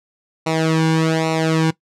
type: tone with flanger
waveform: sawtooth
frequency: 160.6 Hz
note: E3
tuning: 45 cents flat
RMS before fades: -17 dBFS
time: 0.46-1.71 s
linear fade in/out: 10 ms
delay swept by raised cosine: 0.61 to 1.59 ms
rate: 1.2 Hz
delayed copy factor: -0.9
effects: noise-tail reverb RT60 0.1 s tail -19 dB re dry + low-pass 7000 Hz 12 dB/octave